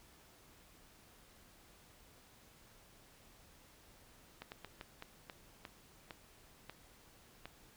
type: slowing click train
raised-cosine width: 0.3 ms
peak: -30 dBFS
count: 10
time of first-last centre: 4.42-7.456 s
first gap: 99 ms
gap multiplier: 1.29
effects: pink hiss -63 dBFS RMS until 7.76 s